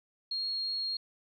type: tone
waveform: sine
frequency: 4274 Hz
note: C8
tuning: 36 cents sharp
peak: -31 dBFS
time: 0.31-0.97 s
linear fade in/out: 5 ms
effects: 12-bit

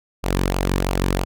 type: tone with flanger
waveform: sawtooth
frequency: 46.25 Hz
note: F#1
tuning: in tune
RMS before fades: -21 dBFS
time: 0.23-1.25 s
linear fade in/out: 20 ms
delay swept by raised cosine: 0.52 to 1.52 ms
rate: 3 Hz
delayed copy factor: -0.5
effects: none

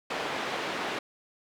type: band-pass noise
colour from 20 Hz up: pink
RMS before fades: -33 dBFS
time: 0.1-0.99 s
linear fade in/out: 5 ms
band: 360 to 3100 Hz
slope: 12 dB/octave
effects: none

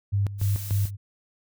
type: tone with tremolo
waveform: sine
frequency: 100 Hz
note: G2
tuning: 35 cents sharp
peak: -20 dBFS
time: 0.12-0.97 s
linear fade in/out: 20 ms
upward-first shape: square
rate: 3.4 Hz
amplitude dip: 75%
type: noise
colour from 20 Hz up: blue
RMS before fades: -38 dBFS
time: 0.38-0.91 s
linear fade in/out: 50 ms
effects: none

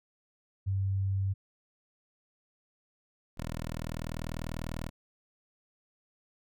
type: tone pair in turn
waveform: sine / 10% pulse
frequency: 97 / 40.13 Hz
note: G2 / E1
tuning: -18 / -46 cents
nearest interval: octave + minor third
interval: 1528 cents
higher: first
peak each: -27 dBFS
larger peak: neither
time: 0.66-1.34 / 3.37-4.9 s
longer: second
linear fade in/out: 20 ms
effects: none

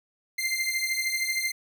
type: beating tone pair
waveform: sawtooth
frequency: 2084 / 2097 Hz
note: C7 / C7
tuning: -7 / +3 cents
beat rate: 13 Hz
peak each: -25 / -26 dBFS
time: 0.38-1.52 s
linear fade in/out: 10 ms
effects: none

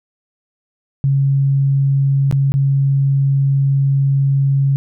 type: tone with dropouts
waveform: sine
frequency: 137.7 Hz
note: C#3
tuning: 11 cents flat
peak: -11 dBFS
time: 1.04-4.76 s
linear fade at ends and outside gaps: 0 ms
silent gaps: 2.312-2.325 / 2.52-2.54 s
effects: none

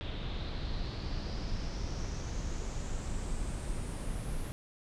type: noise with low-pass filter sweep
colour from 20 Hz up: brown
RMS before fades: -36 dBFS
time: 0.01-4.52 s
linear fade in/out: 0 ms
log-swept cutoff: 3500 to 11000 Hz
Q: 4.8
effects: none

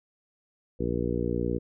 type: harmonic tone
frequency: 59.4 Hz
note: A#1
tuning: 33 cents sharp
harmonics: 1 / 2 / 3 / 4 / 5 / 6 / 7 / 8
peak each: -34 / -34 / -34 / -34 / -34 / -34 / -34 / -34 dBFS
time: 0.79-1.59 s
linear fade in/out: 20 ms
effects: none

